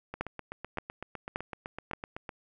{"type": "two click trains", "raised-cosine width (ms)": 0.5, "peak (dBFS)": [-16, -23], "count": [4, 18], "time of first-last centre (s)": [[0.21, 1.934], [0.14, 2.292]], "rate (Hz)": [1.74, 7.9], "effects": []}